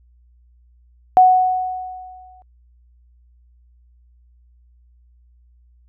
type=tone with exponential decay; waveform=sine; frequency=740 Hz; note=F#5; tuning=in tune; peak=-5 dBFS; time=1.17-2.42 s; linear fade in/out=0 ms; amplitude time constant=270 ms; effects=added 60 Hz sine -50 dBFS peak until 5.88 s